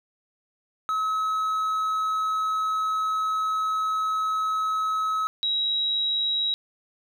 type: tone pair in turn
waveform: triangle / sine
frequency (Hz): 1285 / 3851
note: E6 / B7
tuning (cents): -45 / -44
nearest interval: octave + perfect fifth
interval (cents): 1901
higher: second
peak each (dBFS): -21 / -22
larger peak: first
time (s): 0.89-5.27 / 5.43-6.54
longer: first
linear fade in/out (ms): 0
effects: none